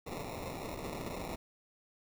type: noise with sample-and-hold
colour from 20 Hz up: white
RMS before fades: -41 dBFS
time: 0.06-1.36 s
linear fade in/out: 10 ms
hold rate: 1575 Hz
effects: none